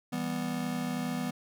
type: chord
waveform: square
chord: E minor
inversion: none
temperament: just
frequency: 164.81 / 197.78 / 247.2 Hz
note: E3 / G3 / B3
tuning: 0 / +16 / +2 cents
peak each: -38 / -38 / -34 dBFS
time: 0.12-1.31 s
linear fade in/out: 10 ms
effects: none